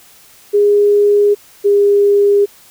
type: tone pair in turn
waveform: sine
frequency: 410.6 / 405.4 Hz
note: G#4 / G#4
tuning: -20 / -42 cents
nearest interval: unison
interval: 22 cents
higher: first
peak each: -7 dBFS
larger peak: neither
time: 0.53-1.35 / 1.64-2.46 s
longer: neither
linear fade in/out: 20 ms
effects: white hiss -44 dBFS RMS until 2.7 s